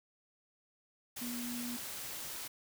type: tone in noise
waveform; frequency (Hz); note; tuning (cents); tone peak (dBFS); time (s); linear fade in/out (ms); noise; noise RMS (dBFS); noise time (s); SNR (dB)
sine; 241.9; B3; -36; -39; 1.21-1.77; 10; white; -43; 1.16-2.48; +1
effects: none